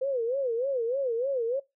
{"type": "tone with vibrato", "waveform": "sine", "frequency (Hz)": 503, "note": "B4", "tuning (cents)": 32, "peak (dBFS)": -25, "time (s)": [0.01, 1.6], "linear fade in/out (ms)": 10, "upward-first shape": "sine", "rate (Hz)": 3.3, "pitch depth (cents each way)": 180, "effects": ["noise-tail reverb RT60 0.2 s tail -21 dB re dry"]}